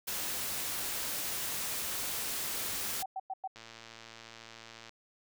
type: noise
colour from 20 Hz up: white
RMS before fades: -36 dBFS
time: 0.07-3.03 s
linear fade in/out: 10 ms
type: tone bursts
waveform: sine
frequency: 764 Hz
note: G5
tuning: 45 cents flat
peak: -34 dBFS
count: 4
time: 3.02-3.476 s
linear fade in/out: 5 ms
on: 39 ms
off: 100 ms
type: click train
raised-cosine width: 0.2 ms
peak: -31 dBFS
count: 153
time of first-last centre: 3.56-4.893 s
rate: 114 Hz
effects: none